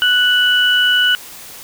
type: tone pair together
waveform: sine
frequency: 1480 / 2960 Hz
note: F#6 / F#7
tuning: 0 / 0 cents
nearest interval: octave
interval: 1200 cents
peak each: -13 dBFS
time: 0.02-1.15 s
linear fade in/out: 0 ms
effects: white hiss -35 dBFS RMS until 1.63 s

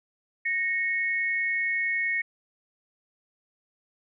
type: tone pair together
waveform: sine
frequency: 1864.7 / 2195 Hz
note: A#6 / C#7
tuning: 0 / -18 cents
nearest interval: minor third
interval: 282 cents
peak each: -27 dBFS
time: 0.45-2.22 s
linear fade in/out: 10 ms
effects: none

